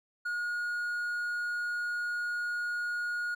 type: tone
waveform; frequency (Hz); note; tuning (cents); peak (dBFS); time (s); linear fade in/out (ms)
triangle; 1440; F#6; -47; -29; 0.25-3.35; 10
effects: none